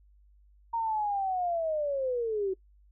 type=linear sweep; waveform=sine; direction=down; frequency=932.3 to 370 Hz; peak=-27 dBFS; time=0.73-2.54 s; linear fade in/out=10 ms; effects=noise-tail reverb RT60 0.1 s tail -21 dB re dry + added 50 Hz sine -57 dBFS peak until 2.91 s